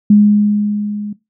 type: tone with level ramp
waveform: sine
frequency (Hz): 207.7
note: G#3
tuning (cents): 0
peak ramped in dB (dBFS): -3 to -21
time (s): 0.1-1.13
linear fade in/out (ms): 5
effects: noise-tail reverb RT60 0.2 s tail -18 dB re dry